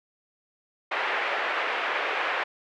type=band-pass noise; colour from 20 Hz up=white; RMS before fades=-28 dBFS; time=0.91-2.44 s; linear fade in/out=10 ms; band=420 to 2400 Hz; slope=24 dB/octave; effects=none